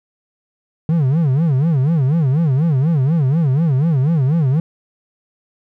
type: tone with vibrato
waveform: triangle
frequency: 147.7 Hz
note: D3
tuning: 10 cents sharp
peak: -10 dBFS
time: 0.89-4.6 s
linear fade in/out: 2 ms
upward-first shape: sine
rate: 4.1 Hz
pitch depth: 250 cents each way
effects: none